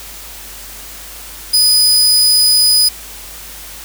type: tone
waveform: sawtooth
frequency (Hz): 4978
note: D#8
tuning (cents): 0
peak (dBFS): -5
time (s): 1.53-2.89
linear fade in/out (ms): 10
effects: added 50 Hz sine -38 dBFS peak until 3.84 s + white hiss -32 dBFS RMS until 3.84 s